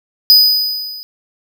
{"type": "tone with level ramp", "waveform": "square", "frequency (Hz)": 4978, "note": "D#8", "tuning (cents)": 0, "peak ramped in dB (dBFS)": [-3, -29], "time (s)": [0.3, 1.03], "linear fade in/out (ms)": 0, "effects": []}